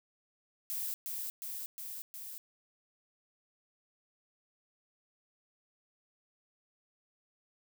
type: noise with echo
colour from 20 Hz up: violet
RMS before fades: -37 dBFS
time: 0.7-0.94 s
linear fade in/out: 0 ms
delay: 360 ms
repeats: 4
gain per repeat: -2 dB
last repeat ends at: 2.38 s
effects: none